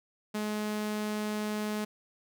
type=tone; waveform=sawtooth; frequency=211.7 Hz; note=G#3; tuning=33 cents sharp; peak=-27 dBFS; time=0.34-1.85 s; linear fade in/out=10 ms; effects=none